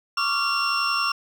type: tone cluster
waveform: triangle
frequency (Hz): 1107 / 1178 / 1382 / 2757 / 5430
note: C#6 / D6 / F6 / F7 / F8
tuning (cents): -3 / +5 / -19 / -23 / -50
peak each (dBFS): -26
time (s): 0.17-1.12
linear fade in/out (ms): 5
effects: none